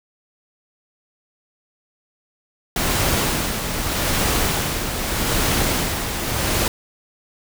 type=noise with tremolo; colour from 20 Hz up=pink; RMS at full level=-19 dBFS; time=2.76-6.68 s; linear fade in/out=2 ms; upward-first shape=sine; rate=0.82 Hz; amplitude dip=50%; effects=none